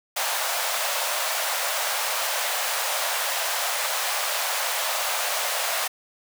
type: high-pass noise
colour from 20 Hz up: pink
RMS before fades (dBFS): -26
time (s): 0.16-5.88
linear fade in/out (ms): 10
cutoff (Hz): 560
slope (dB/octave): 48
effects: none